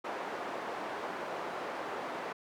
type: band-pass noise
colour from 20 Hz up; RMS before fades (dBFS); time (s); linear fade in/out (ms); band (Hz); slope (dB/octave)
white; -39; 0.04-2.33; 10; 330 to 1000; 12
effects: none